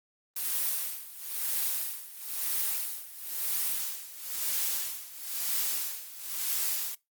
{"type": "noise with tremolo", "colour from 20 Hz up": "blue", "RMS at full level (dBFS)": -29, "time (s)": [0.36, 6.95], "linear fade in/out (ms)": 5, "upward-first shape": "sine", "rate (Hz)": 1, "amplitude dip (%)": 85, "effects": ["noise-tail reverb RT60 0.2 s tail -22 dB re dry", "Opus 32 kbps"]}